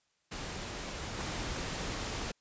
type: noise with level steps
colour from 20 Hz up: pink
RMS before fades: -40 / -37 dBFS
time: 0.31-2.32 s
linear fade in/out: 10 ms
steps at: 1.17 s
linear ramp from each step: 20 ms
effects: white hiss -75 dBFS RMS until 2.4 s + resampled to 16000 Hz